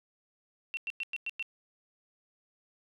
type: tone bursts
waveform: sine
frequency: 2716 Hz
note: F7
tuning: 49 cents flat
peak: -32 dBFS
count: 6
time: 0.74-1.426 s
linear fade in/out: 0 ms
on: 31 ms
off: 100 ms
effects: none